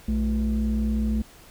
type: tone pair together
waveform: sine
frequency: 60.88 / 217.3 Hz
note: B1 / A3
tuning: -24 / -21 cents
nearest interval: octave + minor seventh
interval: 2203 cents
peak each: -22 dBFS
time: 0.08-1.22 s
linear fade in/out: 5 ms
effects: tanh soft clip ceiling -18 dBFS + pink hiss -50 dBFS RMS until 1.5 s